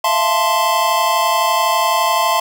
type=chord; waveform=square; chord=F major seventh; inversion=third; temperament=equal with one note detuned; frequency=659.3 / 691.2 / 880 / 1046.5 Hz; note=E5 / F5 / A5 / C6; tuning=0 / -18 / 0 / 0 cents; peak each=-23 / -22 / -19 / -17 dBFS; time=0.04-2.4 s; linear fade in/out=5 ms; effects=none